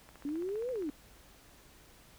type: click train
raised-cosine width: 0.5 ms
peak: -37 dBFS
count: 13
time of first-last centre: 0.09-0.89 s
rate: 15 Hz
type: exponential two-way sweep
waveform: sine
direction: up then down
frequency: 277.6 to 523.3 to 277.6 Hz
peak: -33 dBFS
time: 0.25-0.9 s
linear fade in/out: 2 ms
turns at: 0.71 s
effects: added 50 Hz sine -65 dBFS peak until 2.18 s + pink hiss -59 dBFS RMS until 2.18 s